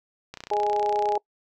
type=click train; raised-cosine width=0.2 ms; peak=-20 dBFS; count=26; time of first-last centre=0.34-1.154 s; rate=30.7 Hz
type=harmonic tone; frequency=207.7 Hz; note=G#3; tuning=in tune; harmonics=2 / 3 / 4; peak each=-26 / -31 / -23 dBFS; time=0.51-1.18 s; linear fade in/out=5 ms
effects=noise-tail reverb RT60 0.1 s tail -25 dB re dry